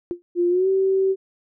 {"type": "tone with exponential decay", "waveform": "sine", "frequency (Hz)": 349.2, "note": "F4", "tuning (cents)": 0, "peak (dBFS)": -19, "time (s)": [0.11, 0.22], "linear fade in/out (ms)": 0, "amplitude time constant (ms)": 23}
{"type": "tone with pitch glide", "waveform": "sine", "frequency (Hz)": [350, 383.9], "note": ["F4", "G4"], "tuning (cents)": [4, -36], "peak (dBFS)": -16, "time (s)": [0.35, 1.16], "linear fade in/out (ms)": 50, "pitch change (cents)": 160, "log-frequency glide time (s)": [0.49, 0.68]}
{"effects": []}